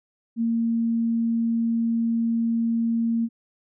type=tone; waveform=sine; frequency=230 Hz; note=A#3; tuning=23 cents flat; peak=-20 dBFS; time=0.36-3.29 s; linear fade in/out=50 ms; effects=none